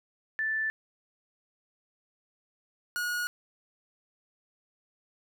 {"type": "tone pair in turn", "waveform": ["sine", "45% pulse"], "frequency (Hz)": [1760, 1447.3], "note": ["A6", "F#6"], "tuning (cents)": [0, -39], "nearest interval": "minor third", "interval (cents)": 339, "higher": "first", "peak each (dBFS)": [-27, -29], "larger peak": "first", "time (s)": [[0.39, 0.7], [2.96, 3.27]], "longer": "neither", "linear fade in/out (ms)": 0, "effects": []}